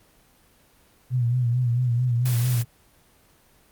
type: tone with vibrato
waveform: sine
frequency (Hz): 122.2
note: B2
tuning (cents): -18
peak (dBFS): -19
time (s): 1.1-2.65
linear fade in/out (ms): 50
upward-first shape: sine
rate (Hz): 4.5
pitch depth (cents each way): 67
type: noise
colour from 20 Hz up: white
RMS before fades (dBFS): -33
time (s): 2.25-2.63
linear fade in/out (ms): 10
effects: pink hiss -58 dBFS RMS until 3.71 s + Opus 24 kbps